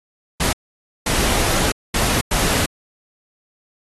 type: noise bursts at uneven times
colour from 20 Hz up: pink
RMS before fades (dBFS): -19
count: 4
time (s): 0.4-0.53 / 1.06-1.72 / 1.94-2.21 / 2.31-2.66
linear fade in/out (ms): 5
effects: AAC 32 kbps